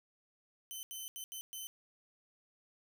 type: tone bursts at uneven times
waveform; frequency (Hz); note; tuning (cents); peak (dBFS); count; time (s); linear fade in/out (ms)
10% pulse; 3057; G7; -44; -34; 5; 0.71-0.83 / 0.91-1.08 / 1.16-1.24 / 1.32-1.41 / 1.53-1.67; 0
effects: none